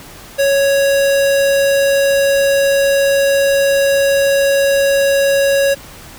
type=tone; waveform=square; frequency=554.4 Hz; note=C#5; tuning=in tune; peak=-11 dBFS; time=0.38-5.75 s; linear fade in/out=20 ms; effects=pink hiss -36 dBFS RMS until 6.18 s